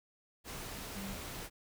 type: tone in noise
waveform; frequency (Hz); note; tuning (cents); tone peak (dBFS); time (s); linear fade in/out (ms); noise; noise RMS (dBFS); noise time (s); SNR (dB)
sine; 196; G3; 0; -41; 0.93-1.16; 50; pink; -44; 0.44-1.5; 0
effects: none